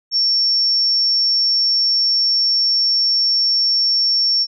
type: tone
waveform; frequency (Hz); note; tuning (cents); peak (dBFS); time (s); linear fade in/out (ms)
sine; 5460; F8; -40; -13; 0.11-4.47; 50
effects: none